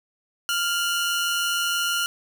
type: tone pair together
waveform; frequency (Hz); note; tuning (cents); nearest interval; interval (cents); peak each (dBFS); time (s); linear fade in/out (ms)
sawtooth; 1396.9 / 2960; F6 / F#7; 0 / 0; octave + minor second; 1300; -20 / -24; 0.49-2.06; 0
effects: none